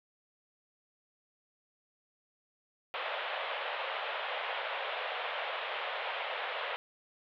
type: band-pass noise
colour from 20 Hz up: pink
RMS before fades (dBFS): -37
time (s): 2.94-6.76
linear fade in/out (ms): 0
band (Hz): 500 to 3500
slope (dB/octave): 48
effects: none

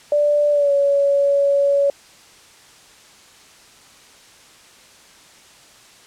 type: tone with pitch glide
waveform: sine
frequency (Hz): 587 to 562.8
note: D5 to C#5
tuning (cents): -1 to +26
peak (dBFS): -13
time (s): 0.12-1.9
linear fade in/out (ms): 2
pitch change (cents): -73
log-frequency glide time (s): 0.51-0.72
effects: white hiss -47 dBFS RMS until 6.06 s + low-pass 8000 Hz 12 dB/octave

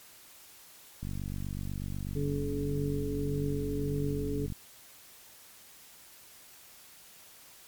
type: click train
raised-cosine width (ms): 5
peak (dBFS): -25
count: 169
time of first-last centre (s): 1.03-4.523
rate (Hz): 48.1
type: harmonic tone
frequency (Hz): 142.6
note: C#3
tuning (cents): +49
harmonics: 1 / 2 / 3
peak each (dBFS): -35 / -35 / -35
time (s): 2.15-4.47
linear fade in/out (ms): 20
effects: white hiss -54 dBFS RMS until 7.67 s + MP3 96 kbps

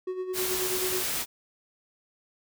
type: tone with tremolo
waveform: triangle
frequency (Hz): 370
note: F#4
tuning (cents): 0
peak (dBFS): -26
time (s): 0.07-1.03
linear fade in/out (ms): 5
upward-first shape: sine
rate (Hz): 9.3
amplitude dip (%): 60
type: noise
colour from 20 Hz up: white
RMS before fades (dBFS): -30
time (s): 0.33-1.26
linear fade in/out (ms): 50
effects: none

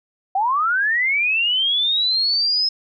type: linear sweep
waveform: sine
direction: up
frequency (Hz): 740 to 5170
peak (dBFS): -16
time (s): 0.35-2.69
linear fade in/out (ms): 5
effects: none

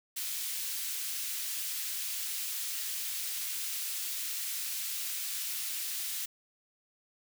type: high-pass noise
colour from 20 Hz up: white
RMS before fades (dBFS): -36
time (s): 0.16-6.26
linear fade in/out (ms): 10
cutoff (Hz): 2300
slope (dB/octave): 12
effects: none

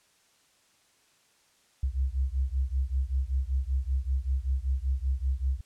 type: beating tone pair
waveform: sine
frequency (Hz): 63.8 / 69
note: C2 / C#2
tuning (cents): -43 / -7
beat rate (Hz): 5.2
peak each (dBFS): -28 / -29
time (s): 1.83-5.61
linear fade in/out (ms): 5
effects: white hiss -65 dBFS RMS until 5.65 s + low-pass 9000 Hz 12 dB/octave

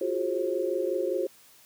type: tone cluster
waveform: sine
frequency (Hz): 346 / 371.2 / 415.3 / 535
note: F4 / F#4 / G#4 / C5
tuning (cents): -16 / +6 / 0 / +38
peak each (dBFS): -32 / -30 / -33 / -30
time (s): 0.01-1.27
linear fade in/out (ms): 5
effects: white hiss -56 dBFS RMS until 1.65 s + high-pass 100 Hz 12 dB/octave

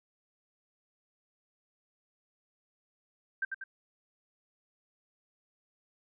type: tone with echo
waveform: sine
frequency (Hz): 1568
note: G6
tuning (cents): 0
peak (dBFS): -28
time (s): 3.42-3.45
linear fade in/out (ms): 5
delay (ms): 95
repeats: 2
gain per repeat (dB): -5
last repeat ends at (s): 3.64
effects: none

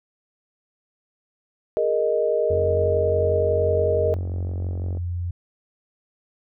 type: chord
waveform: sine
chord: Ab suspended second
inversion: none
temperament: equal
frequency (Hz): 415.3 / 466.2 / 622.3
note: Ab4 / Bb4 / Eb5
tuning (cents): 0 / 0 / 0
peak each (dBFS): -25 / -22 / -22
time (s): 1.77-4.14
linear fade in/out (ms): 0
type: tone with pitch glide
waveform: sine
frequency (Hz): 89.6 to 87.65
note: F2 to F2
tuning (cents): +45 to +7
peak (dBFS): -24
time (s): 2.5-5.31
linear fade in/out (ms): 5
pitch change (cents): -38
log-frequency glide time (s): 4.02-4.32
type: click train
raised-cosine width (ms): 2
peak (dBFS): -23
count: 114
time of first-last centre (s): 2.51-4.972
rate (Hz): 45.9
effects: none

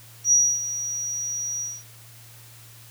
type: tone with ADSR envelope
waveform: sine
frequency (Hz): 5780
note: F#8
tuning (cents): -41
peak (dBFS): -13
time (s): 0.24-1.84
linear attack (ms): 81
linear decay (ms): 270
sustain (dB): -13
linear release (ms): 230
effects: added 115 Hz sine -48 dBFS peak until 2.9 s + white hiss -49 dBFS RMS until 2.9 s

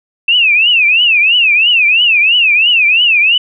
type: tone with vibrato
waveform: sine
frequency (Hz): 2637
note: E7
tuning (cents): 0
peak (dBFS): -6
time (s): 0.28-3.38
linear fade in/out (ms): 5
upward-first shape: triangle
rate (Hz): 3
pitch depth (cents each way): 230
effects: none

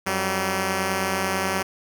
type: tone pair together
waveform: 5% pulse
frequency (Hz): 91.11 / 191.5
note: F#2 / G3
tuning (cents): -26 / -40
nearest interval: octave + minor second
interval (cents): 1286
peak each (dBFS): -18 / -12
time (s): 0.06-1.63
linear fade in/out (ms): 10
effects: none

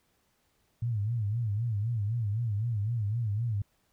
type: tone with vibrato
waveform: sine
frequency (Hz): 110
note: A2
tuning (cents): 0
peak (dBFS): -27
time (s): 0.82-3.62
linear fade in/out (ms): 5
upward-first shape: sine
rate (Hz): 3.9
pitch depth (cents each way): 160
effects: pink hiss -72 dBFS RMS until 3.92 s

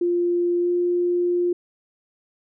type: tone with pitch glide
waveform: sine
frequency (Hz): 349.2 to 352.2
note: F4 to F4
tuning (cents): 0 to +15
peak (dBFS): -18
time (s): 0.01-1.53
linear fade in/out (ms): 5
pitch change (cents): +15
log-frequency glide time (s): 0.6-0.69
effects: none

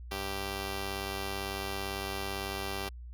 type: tone pair together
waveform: 5% pulse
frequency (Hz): 97.9 / 391.6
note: G2 / G4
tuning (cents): -2 / -2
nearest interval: 2 octaves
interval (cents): 2400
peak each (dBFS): -27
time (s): 0.11-2.89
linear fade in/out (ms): 5
effects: added 60 Hz sine -42 dBFS peak until 3.13 s

